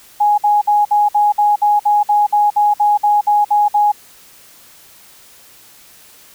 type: tone bursts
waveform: sine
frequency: 830.6 Hz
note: G#5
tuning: in tune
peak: -9 dBFS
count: 16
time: 0.2-3.92 s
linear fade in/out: 10 ms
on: 180 ms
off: 56 ms
effects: white hiss -44 dBFS RMS until 6.34 s